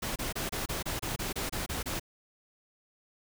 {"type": "noise bursts", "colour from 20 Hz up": "pink", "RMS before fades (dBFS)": -34, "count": 12, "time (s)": [0.02, 1.997], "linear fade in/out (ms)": 10, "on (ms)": 140, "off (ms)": 27, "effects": []}